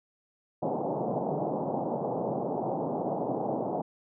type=band-pass noise; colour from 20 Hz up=white; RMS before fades=-31 dBFS; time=0.62-3.82 s; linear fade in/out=10 ms; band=130 to 840 Hz; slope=48 dB/octave; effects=none